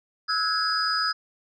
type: tone cluster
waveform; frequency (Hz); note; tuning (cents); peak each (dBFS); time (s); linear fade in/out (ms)
sine; 1298 / 1465 / 1656 / 4964; E6 / F#6 / G#6 / D#8; -27 / -18 / -5 / -5; -26 / -32 / -30 / -25; 0.28-1.13; 20
effects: tanh soft clip ceiling -13 dBFS